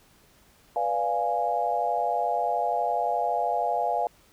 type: chord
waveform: sine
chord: B diminished seventh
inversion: none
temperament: equal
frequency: 493.9 / 587.3 / 698.5 / 830.6 Hz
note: B4 / D5 / F5 / Ab5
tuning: 0 / 0 / 0 / 0 cents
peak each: -32 / -32 / -26 / -28 dBFS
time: 0.76-4.07 s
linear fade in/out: 2 ms
effects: pink hiss -59 dBFS RMS until 4.32 s